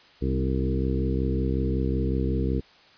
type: harmonic tone with a mistuned harmonic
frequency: 65.41 Hz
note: C2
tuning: in tune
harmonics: 1 / 2 / 3 / 4 / 5 / 6 / 7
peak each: -26 / -29 / -31 / -32 / -33 / -34 / -34 dBFS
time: 0.21-2.61 s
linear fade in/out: 20 ms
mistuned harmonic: 4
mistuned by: +20 cents
effects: white hiss -54 dBFS RMS until 2.97 s + resampled to 11025 Hz